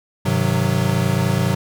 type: chord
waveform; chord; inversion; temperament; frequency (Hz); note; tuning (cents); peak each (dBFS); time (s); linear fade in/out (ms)
square; Ab dominant seventh; none; equal with one note detuned; 101.4 / 130.81 / 155.56 / 185; Ab2 / C3 / Eb3 / Gb3; -41 / 0 / 0 / 0; -23 / -21 / -25 / -22; 0.25-1.55; 10
effects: none